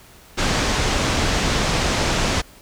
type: low-pass noise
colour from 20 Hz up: pink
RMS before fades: -20 dBFS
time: 0.37-2.42 s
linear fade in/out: 20 ms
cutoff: 7100 Hz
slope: 24 dB/octave
effects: pink hiss -47 dBFS RMS until 2.61 s